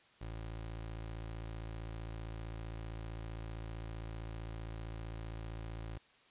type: tone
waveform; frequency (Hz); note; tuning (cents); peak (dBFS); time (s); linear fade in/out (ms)
25% pulse; 55.4; A1; +13; -38; 0.21-5.98; 5
effects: white hiss -65 dBFS RMS until 6.3 s + resampled to 8000 Hz